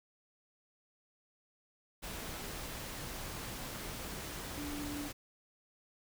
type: tone in noise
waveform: sine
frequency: 291.5 Hz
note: D4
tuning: 13 cents flat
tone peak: -40 dBFS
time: 4.57-5.09 s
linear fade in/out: 20 ms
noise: pink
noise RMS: -43 dBFS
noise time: 2.02-5.13 s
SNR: 0 dB
effects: none